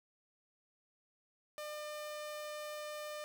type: tone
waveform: sawtooth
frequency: 601 Hz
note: D5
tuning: 40 cents sharp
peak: -38 dBFS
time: 1.58-3.24 s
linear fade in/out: 0 ms
effects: none